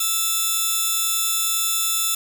5% pulse tone pair together, 1318.5 / 3530 Hz, E6 / A7, 0 / +5 cents, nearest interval octave + perfect fourth, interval 1705 cents, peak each -13 dBFS, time 0-2.15 s, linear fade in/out 5 ms, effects 7-bit

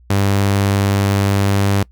sawtooth tone, 99.4 Hz, G2, 25 cents sharp, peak -9 dBFS, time 0.1-1.83 s, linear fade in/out 5 ms, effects noise-tail reverb RT60 0.1 s tail -25 dB re dry + added 60 Hz sine -44 dBFS peak until 1.91 s

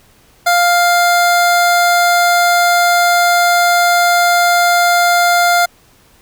25% pulse tone, 700 Hz, F5, 4 cents sharp, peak -5 dBFS, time 0.46-5.66 s, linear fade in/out 10 ms, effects pink hiss -49 dBFS RMS until 6.21 s

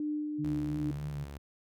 sine tone with tremolo, 300 Hz, D4, 37 cents sharp, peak -30 dBFS, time 0-0.91 s, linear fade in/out 2 ms, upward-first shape sine, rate 2.4 Hz, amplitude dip 30%
sine tone with vibrato, 146.83 Hz, D3, in tune, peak -35 dBFS, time 0.38-1.25 s, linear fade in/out 20 ms, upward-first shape sine, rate 3.3 Hz, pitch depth 43 cents each way
sawtooth tone, 70.6 Hz, C#2, 32 cents sharp, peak -38 dBFS, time 0.44-1.38 s, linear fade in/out 5 ms
effects none

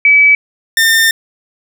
sine / sawtooth tone pair in turn, 2291 / 1807.5 Hz, D7 / A6, -44 / +46 cents, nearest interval major third, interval 410 cents, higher first, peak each -4 dBFS, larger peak neither, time 0.05-0.35 / 0.77-1.11 s, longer second, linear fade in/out 2 ms, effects none

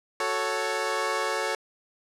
15% pulse chord, F# minor, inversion none, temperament equal, 370 / 440 / 554.4 Hz, F#4 / A4 / C#5, 0 / 0 / 0 cents, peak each -27 / -23 / -23 dBFS, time 0.2-1.55 s, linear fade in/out 2 ms, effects low-pass 9000 Hz 12 dB/octave

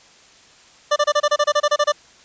25% pulse tone bursts, 591 Hz, D5, 11 cents sharp, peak -10 dBFS, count 13, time 0.91-1.922 s, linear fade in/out 10 ms, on 52 ms, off 28 ms, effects white hiss -49 dBFS RMS until 2.24 s + resampled to 16000 Hz

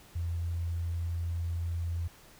sine tone, 84.8 Hz, E2, 50 cents sharp, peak -30 dBFS, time 0.15-2.08 s, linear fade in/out 10 ms, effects pink hiss -56 dBFS RMS until 2.39 s

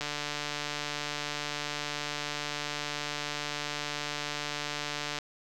click train, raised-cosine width 0.2 ms, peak -16 dBFS, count 762, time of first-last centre 0.01-5.187 s, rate 147 Hz, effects none

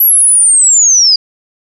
sine linear sweep, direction down, 11840 to 4778 Hz, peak -4 dBFS, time 0-1.16 s, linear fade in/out 5 ms, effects none

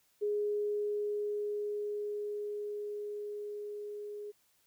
sine tone with level ramp, 415.3 Hz, G#4, in tune, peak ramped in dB -29 to -40 dBFS, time 0.21-4.32 s, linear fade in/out 20 ms, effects white hiss -71 dBFS RMS until 4.66 s

